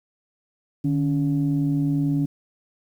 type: tone pair together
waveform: sine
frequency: 150 / 281 Hz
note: D3 / C#4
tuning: +37 / +24 cents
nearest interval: major seventh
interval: 1087 cents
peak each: -21 dBFS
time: 0.84-2.26 s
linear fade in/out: 10 ms
effects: tanh soft clip ceiling -13 dBFS + 9-bit